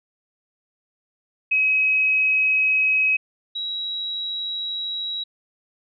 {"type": "tone pair in turn", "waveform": "sine", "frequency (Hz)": [2546, 3869], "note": ["D#7", "B7"], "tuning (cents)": [39, -36], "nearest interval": "perfect fifth", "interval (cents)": 725, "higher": "second", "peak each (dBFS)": [-16, -25], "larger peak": "first", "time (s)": [[1.51, 3.17], [3.55, 5.24]], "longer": "second", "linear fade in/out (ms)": 10, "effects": []}